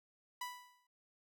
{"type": "tone with exponential decay", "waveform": "sawtooth", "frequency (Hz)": 987.8, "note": "B5", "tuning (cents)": 0, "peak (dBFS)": -35, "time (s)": [0.41, 0.87], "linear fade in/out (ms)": 5, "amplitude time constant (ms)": 99, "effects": ["noise-tail reverb RT60 0.2 s tail -24 dB re dry"]}